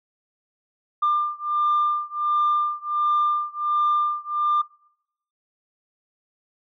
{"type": "beating tone pair", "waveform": "sine", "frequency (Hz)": [1195, 1196.4], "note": ["D6", "D6"], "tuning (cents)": [30, 32], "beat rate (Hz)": 1.4, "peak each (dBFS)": [-21, -22], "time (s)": [1.02, 4.62], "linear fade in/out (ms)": 10, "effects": ["noise-tail reverb RT60 0.8 s tail -25 dB re dry", "tanh soft clip ceiling -14 dBFS"]}